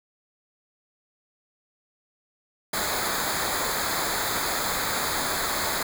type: noise with comb filter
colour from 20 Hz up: pink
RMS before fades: -27 dBFS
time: 2.73-5.83 s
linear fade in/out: 5 ms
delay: 0.35 ms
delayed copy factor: -0.8
effects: none